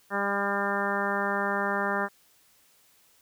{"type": "harmonic tone", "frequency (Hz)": 200, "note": "G3", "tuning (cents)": 35, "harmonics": [1, 2, 3, 4, 5, 6, 7, 8, 9], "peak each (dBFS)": [-34, -34, -34, -34, -34, -34, -34, -34, -34], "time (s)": [0.1, 2.09], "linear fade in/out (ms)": 50, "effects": ["white hiss -62 dBFS RMS until 3.21 s"]}